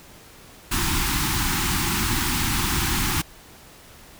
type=band-stop noise; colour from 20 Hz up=pink; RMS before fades=-23 dBFS; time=0.71-3.22 s; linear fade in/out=10 ms; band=370 to 790 Hz; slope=96 dB/octave; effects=pink hiss -47 dBFS RMS until 4.19 s